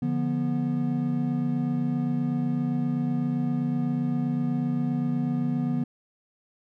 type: chord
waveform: triangle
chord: B diminished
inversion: first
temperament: equal with one note detuned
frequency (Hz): 146.83 / 174.61 / 243.8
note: D3 / F3 / B3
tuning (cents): 0 / 0 / -22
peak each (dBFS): -27 / -29 / -24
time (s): 0.02-5.84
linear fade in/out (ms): 5
effects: none